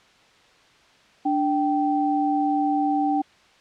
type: tone pair together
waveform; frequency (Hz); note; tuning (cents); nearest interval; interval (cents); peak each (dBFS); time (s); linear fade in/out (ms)
sine; 293.7 / 777.8; D4 / G5; 0 / -14; octave + perfect fourth; 1686; -22; 1.25-3.22; 10
effects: white hiss -55 dBFS RMS until 3.6 s + low-pass 4000 Hz 12 dB/octave